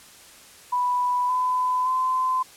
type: tone with pitch steps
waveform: sine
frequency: 987.8 / 1006.8 / 1026.2 Hz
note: B5 / B5 / C6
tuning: 0 / +33 / -34 cents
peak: -20 dBFS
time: 0.72-2.43 s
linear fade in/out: 10 ms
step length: 570 ms
effects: white hiss -48 dBFS RMS until 2.56 s + low-pass 11000 Hz 12 dB/octave